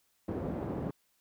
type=band-pass noise; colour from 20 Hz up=pink; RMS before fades=-36 dBFS; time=0.28-0.91 s; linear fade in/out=5 ms; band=110 to 540 Hz; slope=12 dB/octave; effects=white hiss -73 dBFS RMS until 1.2 s